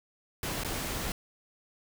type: noise with dropouts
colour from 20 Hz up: pink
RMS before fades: -34 dBFS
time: 0.43-1.12 s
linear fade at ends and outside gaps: 1 ms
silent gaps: 0.635-0.647 s
effects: none